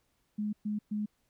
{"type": "tone bursts at uneven times", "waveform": "sine", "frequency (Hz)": 210, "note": "G#3", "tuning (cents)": 19, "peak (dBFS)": -30, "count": 3, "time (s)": [[0.38, 0.53], [0.65, 0.79], [0.91, 1.06]], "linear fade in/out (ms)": 10, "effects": ["pink hiss -75 dBFS RMS until 1.29 s"]}